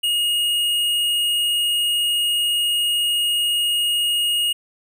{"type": "tone with tanh clipping", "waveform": "sine", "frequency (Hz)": 2867, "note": "F7", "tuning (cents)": 45, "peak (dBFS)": -19, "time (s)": [0.03, 4.53], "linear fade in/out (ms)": 10, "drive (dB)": 13, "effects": []}